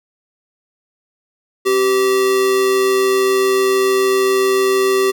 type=tone with amplitude modulation; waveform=square; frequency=386.5 Hz; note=G4; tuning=24 cents flat; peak=-11 dBFS; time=1.65-5.12 s; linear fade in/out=20 ms; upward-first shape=sine; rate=120 Hz; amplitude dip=40%; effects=none